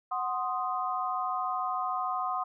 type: chord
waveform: sine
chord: C diminished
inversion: second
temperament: equal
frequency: 740 / 1046.5 / 1244.5 Hz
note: Gb5 / C6 / Eb6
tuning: 0 / 0 / 0 cents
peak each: -33 dBFS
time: 0.11-2.44 s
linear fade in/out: 10 ms
effects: none